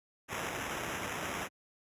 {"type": "noise with sample-and-hold", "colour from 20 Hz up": "violet", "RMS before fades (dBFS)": -38, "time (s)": [0.28, 1.49], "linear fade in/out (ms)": 50, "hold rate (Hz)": 4410, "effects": ["high-pass 60 Hz 12 dB/octave", "resampled to 32000 Hz"]}